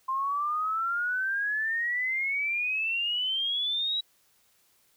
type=exponential sweep; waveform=sine; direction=up; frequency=1046.5 to 3897 Hz; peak=-26 dBFS; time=0.08-4.01 s; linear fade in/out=10 ms; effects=white hiss -66 dBFS RMS until 4.96 s